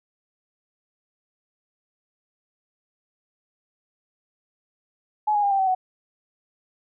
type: tone with pitch steps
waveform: sine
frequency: 848 / 826.2 / 805 / 784.4 / 764.3 / 744.7 Hz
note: G#5 / G#5 / G5 / G5 / G5 / F#5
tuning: +36 / -9 / +46 / +1 / -44 / +11 cents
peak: -18 dBFS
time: 5.27-5.75 s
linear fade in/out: 10 ms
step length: 80 ms
effects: none